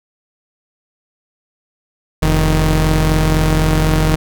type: tone pair together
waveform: sawtooth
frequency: 43.98 / 156.4 Hz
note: F1 / D#3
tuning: +13 / +9 cents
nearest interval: octave + minor seventh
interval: 2196 cents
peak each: -10 dBFS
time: 2.22-4.16 s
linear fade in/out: 10 ms
effects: none